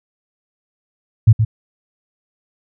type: tone with echo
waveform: sine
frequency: 110 Hz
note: A2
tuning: in tune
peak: -3 dBFS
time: 1.27-1.33 s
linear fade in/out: 10 ms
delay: 120 ms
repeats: 1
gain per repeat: -8 dB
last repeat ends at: 1.45 s
effects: none